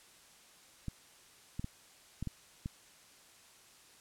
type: clicks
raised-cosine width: 5 ms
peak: -25 dBFS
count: 6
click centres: 0.883 / 1.595 / 1.644 / 2.226 / 2.273 / 2.659 s
effects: white hiss -60 dBFS RMS until 4 s + low-pass 10000 Hz 12 dB/octave